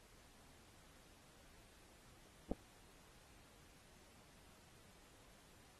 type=clicks; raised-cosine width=2 ms; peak=-26 dBFS; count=2; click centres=2.514 / 2.518 s; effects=pink hiss -66 dBFS RMS until 5.79 s + AAC 32 kbps